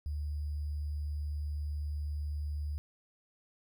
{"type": "tone with sample-and-hold", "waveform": "sine", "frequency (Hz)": 74, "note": "D2", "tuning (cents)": 14, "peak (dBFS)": -33, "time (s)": [0.06, 2.78], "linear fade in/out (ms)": 0, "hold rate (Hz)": 4900, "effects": []}